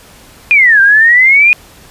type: exponential two-way sweep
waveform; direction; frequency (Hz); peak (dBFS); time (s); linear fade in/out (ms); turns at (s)
sine; down then up; 2479 to 1568 to 2479; -3; 0.51-1.53; 0; 0.81
effects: pink hiss -39 dBFS RMS until 1.9 s + resampled to 32000 Hz